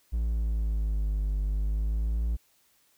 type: exponential two-way sweep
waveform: triangle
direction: down then up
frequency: 57.4 to 49.61 to 57.4 Hz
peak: -23 dBFS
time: 0.12-2.37 s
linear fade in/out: 20 ms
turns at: 1.38 s
effects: white hiss -66 dBFS RMS until 2.97 s